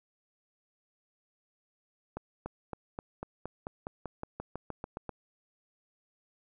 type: accelerating click train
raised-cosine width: 1 ms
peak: -23 dBFS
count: 16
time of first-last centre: 2.17-5.093 s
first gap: 290 ms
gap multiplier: 0.94
effects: none